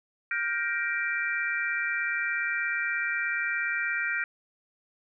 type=chord; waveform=sine; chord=G minor seventh; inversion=third; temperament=just; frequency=1411.2 / 1568 / 1881.6 / 2352 Hz; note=F6 / G6 / Bb6 / D7; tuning=+18 / 0 / +16 / +2 cents; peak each=-32 dBFS; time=0.31-4.24 s; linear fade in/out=2 ms; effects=none